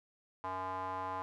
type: tone with band-pass filter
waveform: square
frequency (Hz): 93.3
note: F#2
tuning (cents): +15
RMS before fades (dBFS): -39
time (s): 0.44-1.22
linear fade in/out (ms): 0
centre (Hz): 960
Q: 5.5
effects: none